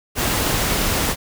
pink noise, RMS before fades -20 dBFS, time 0.15-1.16 s, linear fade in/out 50 ms, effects none

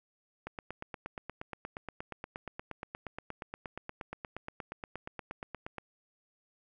click train, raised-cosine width 0.5 ms, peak -24 dBFS, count 46, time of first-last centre 0.47-5.783 s, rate 8.47 Hz, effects none

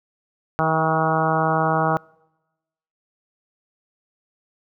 harmonic tone with a mistuned harmonic, 159.3 Hz, D#3, 41 cents sharp, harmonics 1 / 2 / 3 / 4 / 5 / 6 / 7 / 8 / 9, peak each -24 / -29 / -28 / -25 / -23 / -28 / -26 / -26 / -28 dBFS, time 0.59-1.97 s, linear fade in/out 0 ms, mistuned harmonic 4, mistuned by +19 cents, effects noise-tail reverb RT60 1.0 s tail -26 dB re dry

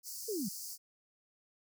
pink high-pass noise, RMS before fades -44 dBFS, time 0.03-0.78 s, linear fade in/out 50 ms, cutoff 4600 Hz, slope 96 dB/octave
sine linear sweep, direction down, 464.9 to 167.1 Hz, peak -34 dBFS, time 0.28-0.49 s, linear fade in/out 10 ms
effects none

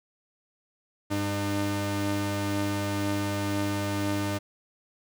sawtooth tone pair together, 100 / 302 Hz, G2 / D4, +35 / +48 cents, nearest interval octave + perfect fifth, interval 1913 cents, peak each -26 / -25 dBFS, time 1.1-4.39 s, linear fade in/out 20 ms, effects none

